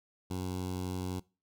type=tone with notch filter; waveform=15% pulse; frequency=91.8 Hz; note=F#2; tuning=13 cents flat; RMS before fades=-36 dBFS; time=0.3-1.2 s; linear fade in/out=10 ms; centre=1800 Hz; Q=0.92; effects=noise-tail reverb RT60 0.3 s tail -22 dB re dry